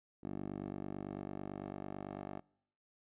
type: tone with band-pass filter sweep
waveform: 10% pulse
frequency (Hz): 49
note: G1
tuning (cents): 0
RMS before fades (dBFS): -44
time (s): 0.23-2.4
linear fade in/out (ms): 10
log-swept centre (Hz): 330 to 580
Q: 1.2
effects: noise-tail reverb RT60 0.7 s tail -24 dB re dry + resampled to 8000 Hz